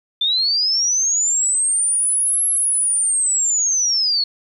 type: linear two-way sweep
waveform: sine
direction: up then down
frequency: 3520 to 11230 to 4297 Hz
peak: -15 dBFS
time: 0.21-4.24 s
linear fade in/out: 5 ms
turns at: 2.46 s
effects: 9-bit